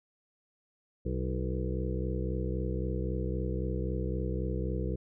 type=harmonic tone with a mistuned harmonic; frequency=63.8 Hz; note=C2; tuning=43 cents flat; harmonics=1 / 2 / 3 / 5 / 6 / 7 / 8; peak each=-33 / -36 / -38 / -40 / -41 / -41 / -42 dBFS; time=1.05-4.96 s; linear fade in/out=10 ms; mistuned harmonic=8; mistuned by=-47 cents; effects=none